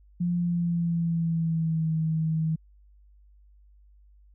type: tone with pitch glide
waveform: sine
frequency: 174.61 to 159.2 Hz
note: F3 to D#3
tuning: 0 to +40 cents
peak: -23 dBFS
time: 0.2-2.56 s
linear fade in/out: 10 ms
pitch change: -160 cents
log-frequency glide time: 0.35-1.92 s
effects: added 50 Hz sine -53 dBFS peak until 4.34 s